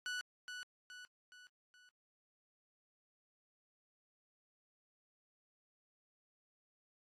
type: tone with echo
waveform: sawtooth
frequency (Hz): 1480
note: F#6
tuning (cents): 0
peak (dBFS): -35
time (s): 0.06-0.21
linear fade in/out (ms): 0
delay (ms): 420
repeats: 4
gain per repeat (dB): -6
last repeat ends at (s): 1.89
effects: low-pass 7000 Hz 12 dB/octave + AAC 48 kbps